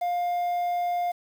triangle tone with quantisation, 705 Hz, F5, 16 cents sharp, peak -22 dBFS, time 0.01-1.12 s, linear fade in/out 10 ms, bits 8, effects none

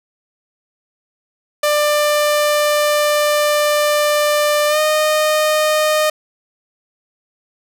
sawtooth tone with pitch glide, 594 to 614.6 Hz, D5 to D#5, +20 to -21 cents, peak -9 dBFS, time 1.63-6.1 s, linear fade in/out 5 ms, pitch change +59 cents, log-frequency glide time 4.68-4.79 s, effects none

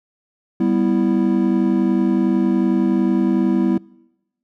triangle chord, E minor, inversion first, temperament equal, 196 / 246.9 / 329.6 Hz, G3 / B3 / E4, 0 / 0 / 0 cents, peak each -17 dBFS, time 0.6-3.78 s, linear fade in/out 5 ms, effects noise-tail reverb RT60 1.0 s tail -25 dB re dry

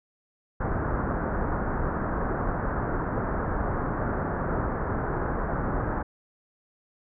pink low-pass noise, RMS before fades -28 dBFS, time 0.6-6.03 s, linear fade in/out 10 ms, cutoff 1600 Hz, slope 48 dB/octave, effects none

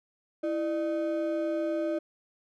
triangle ring-modulated tone, 466.2 Hz, A#4, in tune, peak -22 dBFS, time 0.43-1.99 s, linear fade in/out 10 ms, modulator 136 Hz, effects none

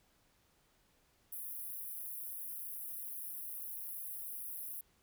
white high-pass noise, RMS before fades -44 dBFS, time 1.32-4.81 s, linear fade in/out 5 ms, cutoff 10000 Hz, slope 96 dB/octave, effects pink hiss -72 dBFS RMS until 5.02 s

